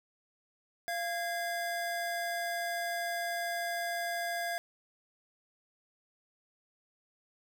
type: tone pair together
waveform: square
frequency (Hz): 689 / 1638.7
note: F5 / G#6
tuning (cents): -24 / -24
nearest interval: octave + minor third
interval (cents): 1500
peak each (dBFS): -35 / -38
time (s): 0.88-4.58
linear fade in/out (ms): 0
effects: none